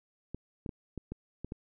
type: clicks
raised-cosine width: 3 ms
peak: -25 dBFS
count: 7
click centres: 0.346 / 0.662 / 0.692 / 0.977 / 1.12 / 1.446 / 1.521 s
effects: none